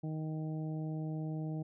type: harmonic tone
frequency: 156.4 Hz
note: D#3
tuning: 9 cents sharp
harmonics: 1 / 2 / 3 / 4 / 5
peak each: -36 / -42 / -51 / -51 / -54 dBFS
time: 0.03-1.63 s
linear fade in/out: 10 ms
effects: none